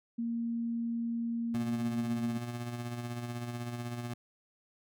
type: tone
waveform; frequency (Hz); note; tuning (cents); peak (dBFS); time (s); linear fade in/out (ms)
sine; 232.6; A#3; -4; -31; 0.18-2.38; 10
type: tone with tremolo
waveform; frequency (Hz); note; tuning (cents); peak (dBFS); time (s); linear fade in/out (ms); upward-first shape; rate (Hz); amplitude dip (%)
25% pulse; 120; B2; -49; -31; 1.54-4.14; 5; sine; 16; 45
effects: none